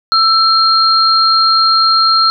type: tone pair together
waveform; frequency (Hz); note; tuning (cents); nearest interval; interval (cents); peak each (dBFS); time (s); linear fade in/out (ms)
sine; 1328 / 4216; E6 / C8; +12 / +12; octave + minor sixth; 2000; -10; 0.12-2.3; 0
effects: none